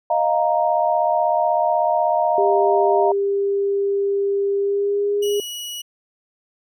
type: chord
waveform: sine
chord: Eb suspended second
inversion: none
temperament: equal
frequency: 622.3 / 698.5 / 932.3 Hz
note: Eb5 / F5 / Bb5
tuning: 0 / 0 / 0 cents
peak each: -20 / -19 / -21 dBFS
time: 0.1-3.12 s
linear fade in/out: 5 ms
type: tone with pitch glide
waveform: sine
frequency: 398.8 to 410.2 Hz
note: G4 to G#4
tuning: +30 to -21 cents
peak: -17 dBFS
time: 2.38-5.4 s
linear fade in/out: 2 ms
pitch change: +49 cents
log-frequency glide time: 4.58-5.25 s
type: tone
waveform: sawtooth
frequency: 2919 Hz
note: F#7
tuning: 24 cents flat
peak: -25 dBFS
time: 5.22-5.82 s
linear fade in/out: 10 ms
effects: none